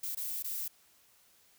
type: noise with dropouts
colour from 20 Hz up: violet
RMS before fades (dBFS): -37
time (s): 0.03-0.68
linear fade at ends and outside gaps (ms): 5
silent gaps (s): 0.15-0.171 / 0.426-0.442
effects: white hiss -65 dBFS RMS until 1.58 s